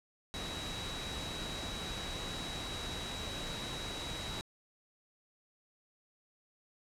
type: tone in noise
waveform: sine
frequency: 3872 Hz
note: B7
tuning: 35 cents flat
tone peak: -43 dBFS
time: 0.34-4.41 s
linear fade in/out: 0 ms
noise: pink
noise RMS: -41 dBFS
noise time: 0.34-4.41 s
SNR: -5 dB
effects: low-pass 8000 Hz 12 dB/octave